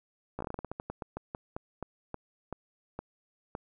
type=slowing click train; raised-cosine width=1 ms; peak=-22 dBFS; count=21; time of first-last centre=0.39-3.551 s; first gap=15 ms; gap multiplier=1.21; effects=none